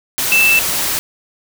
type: tone in noise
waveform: sine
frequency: 2649 Hz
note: E7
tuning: 8 cents sharp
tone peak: -9 dBFS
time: 0.32-0.59 s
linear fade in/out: 0 ms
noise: white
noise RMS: -18 dBFS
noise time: 0.18-0.99 s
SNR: +6 dB
effects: none